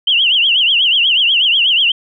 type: tone with vibrato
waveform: sine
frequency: 2998 Hz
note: F#7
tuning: 22 cents sharp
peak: -9 dBFS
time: 0.07-1.92 s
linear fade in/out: 5 ms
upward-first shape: triangle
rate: 8.2 Hz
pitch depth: 200 cents each way
effects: none